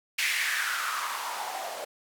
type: noise with band-pass filter sweep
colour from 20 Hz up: blue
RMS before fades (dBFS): -31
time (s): 0.18-1.85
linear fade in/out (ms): 10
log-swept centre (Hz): 2300 to 590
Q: 4.2
effects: none